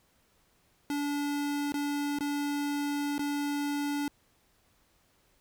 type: tone with dropouts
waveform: square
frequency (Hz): 288.4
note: D4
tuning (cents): -31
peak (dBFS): -30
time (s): 0.9-4.08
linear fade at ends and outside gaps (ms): 1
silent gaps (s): 1.721-1.741 / 2.187-2.207 / 3.181-3.193
effects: pink hiss -68 dBFS RMS until 5.4 s